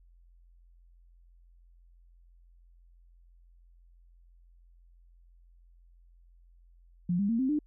sine tone with pitch steps, 176 / 201 / 229.6 / 262.2 / 299.4 Hz, F3 / G3 / A#3 / C4 / D4, +14 / +44 / -26 / +4 / +33 cents, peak -25 dBFS, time 7.09-7.59 s, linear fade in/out 5 ms, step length 100 ms, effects added 43 Hz sine -56 dBFS peak until 7.66 s

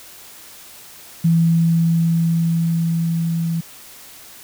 sine tone with level ramp, 166.1 Hz, E3, 13 cents sharp, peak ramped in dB -11 to -18 dBFS, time 1.24-3.61 s, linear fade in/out 10 ms, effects white hiss -41 dBFS RMS until 4.43 s

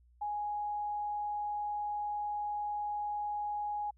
sine tone, 831 Hz, G#5, 1 cent sharp, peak -33 dBFS, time 0.21-3.91 s, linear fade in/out 10 ms, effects added 60 Hz sine -61 dBFS peak until 3.97 s

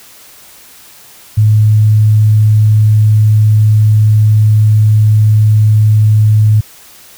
sine tone, 107.2 Hz, A2, 45 cents flat, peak -4 dBFS, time 1.37-6.61 s, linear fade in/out 10 ms, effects white hiss -38 dBFS RMS until 7.17 s

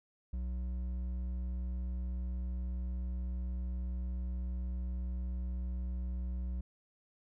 triangle tone with hard clipping, 61.74 Hz, B1, in tune, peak -36 dBFS, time 0.33-6.61 s, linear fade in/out 5 ms, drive 10 dB, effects none

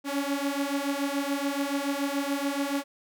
sawtooth beating tone pair, 277.2 / 284.2 Hz, C#4 / C#4, 0 / +43 cents, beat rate 7 Hz, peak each -26 dBFS, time 0.04-2.84 s, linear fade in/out 50 ms, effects none

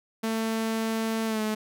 sawtooth tone with pitch glide, 223.3 to 215.4 Hz, A3 to A3, +26 to -37 cents, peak -22 dBFS, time 0.23-1.55 s, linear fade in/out 10 ms, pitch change -63 cents, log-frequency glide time 1.26-1.41 s, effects none

